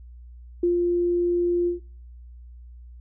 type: tone with ADSR envelope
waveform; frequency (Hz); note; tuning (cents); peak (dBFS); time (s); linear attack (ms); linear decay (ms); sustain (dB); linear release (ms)
sine; 349.2; F4; 0; -17; 0.63-1.8; 5; 130; -2; 130
effects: noise-tail reverb RT60 0.5 s tail -22 dB re dry + added 60 Hz sine -41 dBFS peak until 3 s